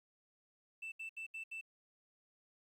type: tone bursts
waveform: sine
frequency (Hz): 2657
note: E7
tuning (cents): +13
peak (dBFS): -40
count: 5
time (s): 0.82-1.612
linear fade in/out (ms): 10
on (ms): 100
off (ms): 73
effects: tanh soft clip ceiling -41 dBFS + 12-bit